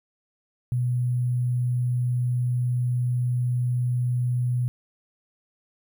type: tone with sample-and-hold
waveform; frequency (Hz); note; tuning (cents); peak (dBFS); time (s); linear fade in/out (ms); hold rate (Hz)
sine; 123.47; B2; 0; -21; 0.72-4.68; 0; 11025
effects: none